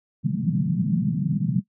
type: band-pass noise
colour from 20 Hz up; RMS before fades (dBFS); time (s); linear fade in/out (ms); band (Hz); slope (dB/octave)
pink; -23; 0.23-1.61; 20; 140 to 200; 48
effects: noise-tail reverb RT60 0.1 s tail -19 dB re dry